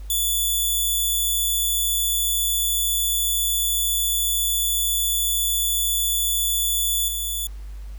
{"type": "tone with level steps", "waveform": "5% pulse", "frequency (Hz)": 3458, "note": "A7", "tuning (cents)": -31, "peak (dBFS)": [-12, -17], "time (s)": [0.1, 7.47], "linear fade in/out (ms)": 2, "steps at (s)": 7.08, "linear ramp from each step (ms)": 2, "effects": ["added 50 Hz sine -32 dBFS peak until 7.98 s", "pink hiss -54 dBFS RMS until 7.98 s"]}